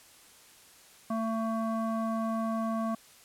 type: tone with low-pass filter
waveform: square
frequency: 224.1 Hz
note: A3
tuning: 32 cents sharp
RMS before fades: -31 dBFS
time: 1.1-2.95 s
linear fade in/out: 5 ms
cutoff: 980 Hz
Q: 4.7
effects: white hiss -56 dBFS RMS until 3.24 s + low-pass 12000 Hz 12 dB/octave